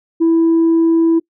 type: tone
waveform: sine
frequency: 329.7 Hz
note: E4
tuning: in tune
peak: -7 dBFS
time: 0.2-1.2 s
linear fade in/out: 20 ms
effects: noise-tail reverb RT60 0.1 s tail -25 dB re dry + tanh soft clip ceiling -7 dBFS